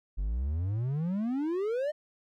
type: exponential sweep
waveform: triangle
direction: up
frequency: 45.23 to 622.3 Hz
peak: -26 dBFS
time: 0.17-1.92 s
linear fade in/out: 20 ms
effects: none